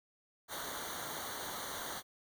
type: noise with comb filter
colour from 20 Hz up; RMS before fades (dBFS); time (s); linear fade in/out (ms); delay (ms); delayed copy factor
pink; -42; 0.48-2.03; 50; 0.39; -0.9
effects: none